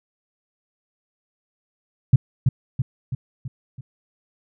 sine tone with echo, 128.1 Hz, C3, 36 cents flat, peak -7 dBFS, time 2.13-2.16 s, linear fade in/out 5 ms, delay 330 ms, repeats 5, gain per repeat -5 dB, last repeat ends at 3.81 s, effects none

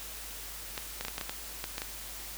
clicks, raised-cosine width 0.2 ms, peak -17 dBFS, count 10, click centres 0.778 / 1.01 / 1.05 / 1.083 / 1.181 / 1.212 / 1.295 / 1.641 / 1.781 / 1.819 s, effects added 50 Hz sine -49 dBFS peak until 2.37 s + white hiss -43 dBFS RMS until 2.37 s

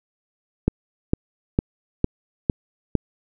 click train, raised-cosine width 3 ms, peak -4 dBFS, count 6, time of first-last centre 0.68-2.953 s, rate 2.2 Hz, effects none

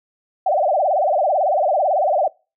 sine tone with vibrato, 672 Hz, E5, 33 cents sharp, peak -14 dBFS, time 0.46-2.28 s, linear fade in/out 5 ms, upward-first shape sine, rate 18 Hz, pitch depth 260 cents each way, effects noise-tail reverb RT60 0.3 s tail -24 dB re dry

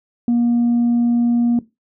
sine tone, 237.8 Hz, A#3, 35 cents sharp, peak -11 dBFS, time 0.28-1.59 s, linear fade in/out 2 ms, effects noise-tail reverb RT60 0.2 s tail -17 dB re dry + tanh soft clip ceiling -11 dBFS

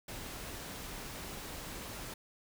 pink noise, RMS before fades -44 dBFS, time 0.08-2.14 s, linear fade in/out 5 ms, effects none

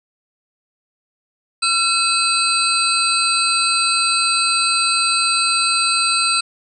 sine tone cluster, 1360 / 2579 / 4052 / 4628 / 8360 Hz, F6 / E7 / B7 / D8 / C9, -46 / -39 / +44 / -26 / -2 cents, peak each -21 dBFS, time 1.62-6.41 s, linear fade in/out 10 ms, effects none

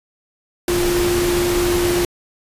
sine tone in noise, 351 Hz, F4, 9 cents sharp, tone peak -16 dBFS, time 0.68-2.05 s, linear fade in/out 2 ms, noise pink, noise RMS -22 dBFS, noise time 0.68-2.05 s, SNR +3 dB, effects resampled to 32000 Hz

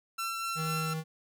sawtooth tone with tremolo, 1349 Hz, E6, 40 cents sharp, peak -28 dBFS, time 0.18-0.94 s, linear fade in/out 10 ms, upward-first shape sine, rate 4 Hz, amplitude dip 25%
square tone, 158.9 Hz, D#3, 37 cents sharp, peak -33 dBFS, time 0.55-1.04 s, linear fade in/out 50 ms
effects none

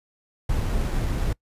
brown noise with sample-and-hold, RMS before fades -24 dBFS, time 0.49-1.33 s, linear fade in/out 5 ms, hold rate 8820 Hz, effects noise-tail reverb RT60 0.1 s tail -24 dB re dry + resampled to 32000 Hz

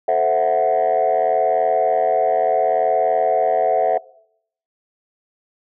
sine chord, F# half-diminished seventh, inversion first, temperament equal, 440 / 523.3 / 659.3 / 740 Hz, A4 / C5 / E5 / F#5, 0 / 0 / 0 / 0 cents, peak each -22 / -21 / -16 / -17 dBFS, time 0.08-3.98 s, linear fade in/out 5 ms, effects noise-tail reverb RT60 0.7 s tail -22 dB re dry + tanh soft clip ceiling -9 dBFS

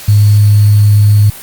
sine tone with sample-and-hold, 103.83 Hz, G#2, in tune, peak -3 dBFS, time 0.08-1.3 s, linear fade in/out 5 ms, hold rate 4410 Hz, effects white hiss -29 dBFS RMS until 1.42 s + Opus 48 kbps

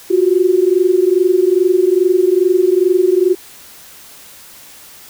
sine tone pair together, 354.7 / 377.1 Hz, F4 / F#4, +27 / +33 cents, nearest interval minor second, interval 106 cents, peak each -12 dBFS, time 0.1-3.35 s, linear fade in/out 10 ms, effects white hiss -39 dBFS RMS until 5.09 s

